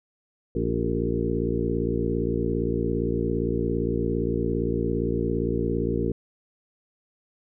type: harmonic tone with a mistuned harmonic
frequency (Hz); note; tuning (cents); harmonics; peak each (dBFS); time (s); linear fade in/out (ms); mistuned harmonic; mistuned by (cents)
57.5; A#1; -23; 1 / 2 / 3 / 4 / 5 / 6 / 7 / 8; -31 / -31 / -31 / -31 / -31 / -31 / -31 / -31; 0.55-6.12; 5; 6; +52
effects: none